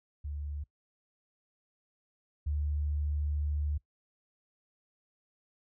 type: tone pair in turn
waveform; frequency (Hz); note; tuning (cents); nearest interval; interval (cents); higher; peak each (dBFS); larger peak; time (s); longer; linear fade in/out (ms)
sine; 73 / 73.85; D2 / D2; -10 / +10; unison; 20; second; -35 / -29; second; 0.24-0.64 / 2.46-3.78; second; 10
effects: noise-tail reverb RT60 0.1 s tail -21 dB re dry